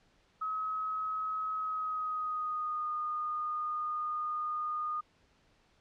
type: tone with pitch glide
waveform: sine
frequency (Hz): 1277 to 1225.7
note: D#6 to D#6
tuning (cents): +45 to -26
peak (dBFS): -32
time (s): 0.41-5.01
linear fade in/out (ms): 10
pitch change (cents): -71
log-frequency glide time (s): 1.56-2.91
effects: pink hiss -68 dBFS RMS until 5.8 s + low-pass 5000 Hz 12 dB/octave